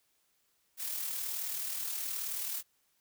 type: noise with amplitude modulation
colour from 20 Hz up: blue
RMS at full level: -35 dBFS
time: 0.77-2.63 s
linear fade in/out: 50 ms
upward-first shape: sine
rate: 38.9 Hz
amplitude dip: 40%
effects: white hiss -74 dBFS RMS until 3 s

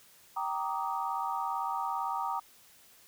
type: chord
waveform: sine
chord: Eb major seventh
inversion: first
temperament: just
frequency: 777.8 / 933.4 / 1166.7 / 1244.5 Hz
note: G5 / Bb5 / D6 / Eb6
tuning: -14 / +2 / -12 / 0 cents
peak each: -36 / -34 / -38 / -38 dBFS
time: 0.36-2.4 s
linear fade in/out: 10 ms
effects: white hiss -59 dBFS RMS until 3.07 s

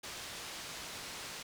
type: low-pass noise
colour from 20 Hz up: white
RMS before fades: -45 dBFS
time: 0.03-1.43 s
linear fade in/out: 10 ms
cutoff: 5900 Hz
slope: 12 dB/octave
effects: none

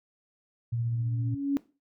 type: tone with tremolo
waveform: sine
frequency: 117.2 Hz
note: A#2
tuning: 10 cents sharp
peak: -26 dBFS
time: 0.72-1.35 s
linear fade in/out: 10 ms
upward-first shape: sine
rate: 15 Hz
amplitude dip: 25%
type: tone with exponential growth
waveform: sine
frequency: 280 Hz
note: C#4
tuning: 18 cents sharp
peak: -21 dBFS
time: 0.83-1.57 s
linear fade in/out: 0 ms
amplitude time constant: 160 ms
effects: noise-tail reverb RT60 0.3 s tail -18 dB re dry

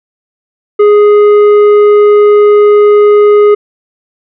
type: tone with tanh clipping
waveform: triangle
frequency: 415.3 Hz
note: G#4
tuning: in tune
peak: -3 dBFS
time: 0.79-3.55 s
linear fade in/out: 10 ms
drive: 12 dB
effects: none

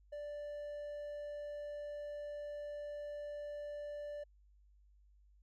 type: tone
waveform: triangle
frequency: 587 Hz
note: D5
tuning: 1 cent flat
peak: -40 dBFS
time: 0.12-4.24 s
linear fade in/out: 10 ms
effects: added 50 Hz sine -63 dBFS peak until 5.42 s

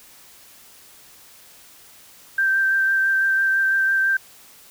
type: tone with vibrato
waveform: sine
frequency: 1568 Hz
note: G6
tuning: in tune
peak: -16 dBFS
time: 2.38-4.17 s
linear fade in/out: 5 ms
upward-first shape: sine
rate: 6 Hz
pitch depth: 14 cents each way
effects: white hiss -48 dBFS RMS until 4.7 s

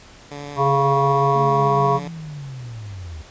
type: tone with vibrato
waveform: 10% pulse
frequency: 144 Hz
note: D3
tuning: 34 cents flat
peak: -23 dBFS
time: 0.31-2.08 s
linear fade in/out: 5 ms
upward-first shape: sine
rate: 11 Hz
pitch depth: 9 cents each way
type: harmonic tone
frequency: 138.59 Hz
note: C#3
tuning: in tune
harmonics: 1 / 3 / 5 / 7 / 8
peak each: -21 / -21 / -21 / -21 / -21 dBFS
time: 0.56-2 s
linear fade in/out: 50 ms
type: linear sweep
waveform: sine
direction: down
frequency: 231.2 to 73.42 Hz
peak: -30 dBFS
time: 1.34-3.23 s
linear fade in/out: 20 ms
effects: pink hiss -45 dBFS RMS until 3.3 s + resampled to 16000 Hz

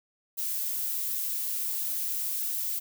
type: noise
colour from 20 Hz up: violet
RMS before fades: -31 dBFS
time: 0.37-2.8 s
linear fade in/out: 20 ms
effects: none

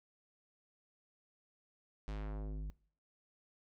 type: tone with low-pass filter sweep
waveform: square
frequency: 51.91 Hz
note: G#1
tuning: in tune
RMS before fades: -41 dBFS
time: 2.08-2.7 s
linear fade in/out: 0 ms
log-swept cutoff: 5800 to 120 Hz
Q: 0.83
effects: noise-tail reverb RT60 0.5 s tail -22 dB re dry

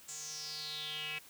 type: tone with band-pass filter sweep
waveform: square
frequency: 152.3 Hz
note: D#3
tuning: 37 cents flat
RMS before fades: -42 dBFS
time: 0.08-1.19 s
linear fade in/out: 10 ms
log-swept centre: 7400 to 2500 Hz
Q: 6.4
effects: white hiss -57 dBFS RMS until 1.29 s

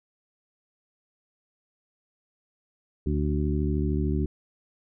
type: harmonic tone with a mistuned harmonic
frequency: 73.42 Hz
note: D2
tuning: in tune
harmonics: 1 / 2 / 3 / 4 / 5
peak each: -26 / -29 / -31 / -32 / -33 dBFS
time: 3.06-4.26 s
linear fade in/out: 5 ms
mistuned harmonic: 5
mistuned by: +26 cents
effects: none

